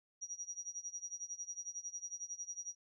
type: tone with tremolo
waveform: sine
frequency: 5760 Hz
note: F#8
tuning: 47 cents flat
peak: -39 dBFS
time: 0.21-2.75 s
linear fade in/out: 20 ms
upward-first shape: sine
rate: 11 Hz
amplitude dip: 90%
effects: none